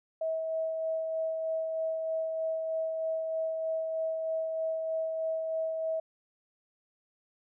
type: tone with tremolo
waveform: sine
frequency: 644 Hz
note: E5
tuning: 41 cents flat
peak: -28 dBFS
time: 0.21-6 s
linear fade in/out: 5 ms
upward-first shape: sine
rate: 3.2 Hz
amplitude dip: 30%
effects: none